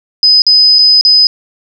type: tone with dropouts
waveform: sine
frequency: 5020 Hz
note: D#8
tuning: 15 cents sharp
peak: -3 dBFS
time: 0.23-1.27 s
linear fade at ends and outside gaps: 1 ms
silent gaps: 0.42-0.466 / 0.786-0.79 / 1.011-1.05 s
effects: 7-bit